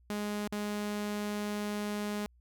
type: tone with dropouts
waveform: sawtooth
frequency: 207.7 Hz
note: G#3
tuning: in tune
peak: -29 dBFS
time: 0.1-2.26 s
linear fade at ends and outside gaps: 0 ms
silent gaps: 0.475-0.524 s
effects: added 60 Hz sine -60 dBFS peak until 2.4 s